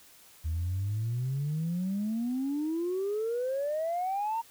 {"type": "exponential sweep", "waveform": "sine", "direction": "up", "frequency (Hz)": [77.2, 932.3], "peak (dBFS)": -27, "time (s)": [0.44, 4.42], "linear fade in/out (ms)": 20, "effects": ["tanh soft clip ceiling -25 dBFS", "white hiss -56 dBFS RMS until 4.5 s"]}